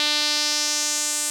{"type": "tone with band-pass filter sweep", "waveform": "sawtooth", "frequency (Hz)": 297.8, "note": "D4", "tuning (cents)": 24, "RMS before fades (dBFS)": -23, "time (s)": [0, 1.3], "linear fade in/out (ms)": 0, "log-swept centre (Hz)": [3900, 8200], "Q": 2.6, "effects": []}